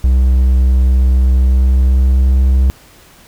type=tone with pitch glide; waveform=triangle; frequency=64 to 65.31 Hz; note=C2 to C2; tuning=-38 to -3 cents; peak=-5 dBFS; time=0.04-2.7 s; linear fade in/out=0 ms; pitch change=+35 cents; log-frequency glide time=1.36-2.38 s; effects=pink hiss -43 dBFS RMS until 3.27 s